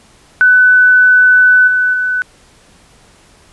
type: tone with level steps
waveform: sine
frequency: 1499 Hz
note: F#6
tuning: 22 cents sharp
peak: -4 / -9 / -12 dBFS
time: 0.41-2.22 s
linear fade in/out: 0 ms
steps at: 1.67 / 1.93 s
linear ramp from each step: 10 ms
effects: pink hiss -46 dBFS RMS until 3.52 s + resampled to 24000 Hz